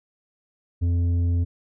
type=tone with tanh clipping; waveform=sine; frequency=86.6 Hz; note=F2; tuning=14 cents flat; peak=-20 dBFS; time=0.81-1.45 s; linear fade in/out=20 ms; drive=7 dB; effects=none